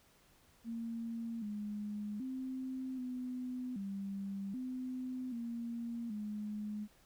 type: tone with pitch steps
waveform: sine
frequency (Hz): 230.1 / 208.3 / 260.1 / 251.6 / 197 / 255.1 / 234 / 210.2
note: A#3 / G#3 / C4 / B3 / G3 / C4 / A#3 / G#3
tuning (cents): -22 / +5 / -10 / +32 / +9 / -44 / +7 / +21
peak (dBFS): -38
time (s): 0.64-6.88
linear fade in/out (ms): 50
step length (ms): 780
effects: pink hiss -67 dBFS RMS until 7.05 s